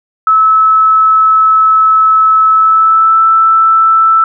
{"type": "tone with pitch glide", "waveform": "sine", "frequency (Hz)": [1300, 1322.7], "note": ["E6", "E6"], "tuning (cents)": [-24, 5], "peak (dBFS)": -4, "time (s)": [0.27, 4.24], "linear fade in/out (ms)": 2, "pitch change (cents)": 29, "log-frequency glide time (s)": [2.5, 3.23], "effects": []}